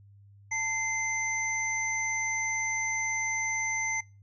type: tone cluster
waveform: sine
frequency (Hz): 886 / 2079 / 6120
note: A5 / C7 / G8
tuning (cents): +12 / -12 / -42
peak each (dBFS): -37 / -30 / -34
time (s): 0.51-4.01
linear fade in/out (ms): 10
effects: noise-tail reverb RT60 0.3 s tail -24 dB re dry + added 100 Hz sine -52 dBFS peak until 4.22 s